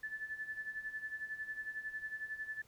sine tone with tremolo, 1745 Hz, A6, 15 cents flat, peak -37 dBFS, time 0.03-2.62 s, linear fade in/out 5 ms, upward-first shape sine, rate 11 Hz, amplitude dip 75%, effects pink hiss -67 dBFS RMS until 2.67 s

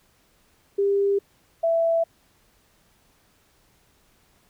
sine tone pair in turn, 399 / 663.7 Hz, G4 / E5, +31 / +12 cents, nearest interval major sixth, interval 881 cents, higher second, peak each -18 dBFS, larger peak neither, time 0.78-1.19 / 1.63-2.04 s, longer neither, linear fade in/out 10 ms, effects pink hiss -62 dBFS RMS until 4.49 s

